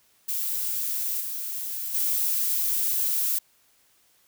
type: noise with level steps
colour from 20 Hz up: violet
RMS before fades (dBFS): -28 / -32 / -25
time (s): 0.28-3.39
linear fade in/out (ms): 10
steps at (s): 1.2 / 1.94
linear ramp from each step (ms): 10
effects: white hiss -63 dBFS RMS until 4.27 s